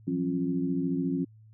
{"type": "tone cluster", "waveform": "sine", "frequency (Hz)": [171.3, 185.3, 270.5, 348.1], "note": ["F3", "F#3", "C#4", "F4"], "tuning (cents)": [-33, 3, -42, -6], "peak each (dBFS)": [-32, -35, -28, -36], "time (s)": [0.07, 1.25], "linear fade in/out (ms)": 10, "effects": ["added 109 Hz sine -51 dBFS peak until 1.53 s"]}